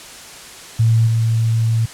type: tone with level steps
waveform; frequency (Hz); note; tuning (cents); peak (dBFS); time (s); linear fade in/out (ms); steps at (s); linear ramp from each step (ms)
sine; 113.4; A#2; -47; -10 / -13; 0.79-1.86; 10; 1.06; 20
effects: white hiss -36 dBFS RMS until 1.93 s + low-pass 9000 Hz 12 dB/octave